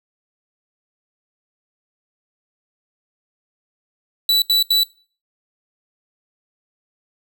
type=tone bursts; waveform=45% pulse; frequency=3951 Hz; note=B7; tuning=in tune; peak=-13 dBFS; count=3; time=4.29-4.834 s; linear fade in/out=2 ms; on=130 ms; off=77 ms; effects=noise-tail reverb RT60 0.4 s tail -22 dB re dry